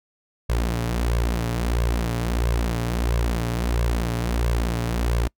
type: tone with flanger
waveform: sawtooth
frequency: 58.27 Hz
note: A#1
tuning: in tune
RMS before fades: -23 dBFS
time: 0.49-5.28 s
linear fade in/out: 10 ms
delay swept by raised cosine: 1.8 to 7.3 ms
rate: 1.5 Hz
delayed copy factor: +0.7
effects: noise-tail reverb RT60 0.1 s tail -26 dB re dry